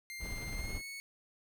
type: tone with pitch glide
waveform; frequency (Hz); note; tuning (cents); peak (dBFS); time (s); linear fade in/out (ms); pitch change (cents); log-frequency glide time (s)
sawtooth; 2100 to 2210; C7 to C#7; +6 to -6; -39; 0.1-1; 0; +88; 0.56-0.86
type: noise with tremolo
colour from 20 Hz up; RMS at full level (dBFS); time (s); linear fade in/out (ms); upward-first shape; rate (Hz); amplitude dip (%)
brown; -39; 0.19-0.82; 50; square; 18; 30
effects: none